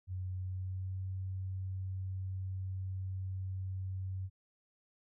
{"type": "tone with pitch glide", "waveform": "sine", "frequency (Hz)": [92.5, 94.39], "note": ["F#2", "F#2"], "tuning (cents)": [0, 35], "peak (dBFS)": -36, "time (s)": [0.07, 4.3], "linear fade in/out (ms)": 50, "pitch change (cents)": 35, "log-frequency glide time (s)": [0.35, 1.02], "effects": []}